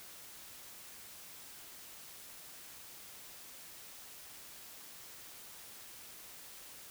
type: silence
effects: white hiss -52 dBFS RMS until 6.9 s